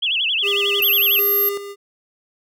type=tone with vibrato; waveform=sine; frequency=2980 Hz; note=F#7; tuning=12 cents sharp; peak=-17 dBFS; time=0.02-1.2 s; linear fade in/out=10 ms; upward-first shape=sine; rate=11 Hz; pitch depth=240 cents each way
type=tone with tremolo; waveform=square; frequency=402.7 Hz; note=G4; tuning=47 cents sharp; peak=-23 dBFS; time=0.42-1.76 s; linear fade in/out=50 ms; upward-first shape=square; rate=1.3 Hz; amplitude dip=60%
type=tone; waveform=sine; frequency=12544 Hz; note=G9; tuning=in tune; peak=-15 dBFS; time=0.82-1.49 s; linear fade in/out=2 ms
effects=none